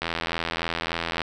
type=click train; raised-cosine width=0.3 ms; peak=-10 dBFS; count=101; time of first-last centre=0.02-1.218 s; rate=83.5 Hz; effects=none